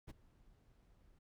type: noise with ADSR envelope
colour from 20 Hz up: brown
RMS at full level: -44 dBFS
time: 0.07-1.19 s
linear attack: 29 ms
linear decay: 19 ms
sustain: -23 dB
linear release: 9 ms
effects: none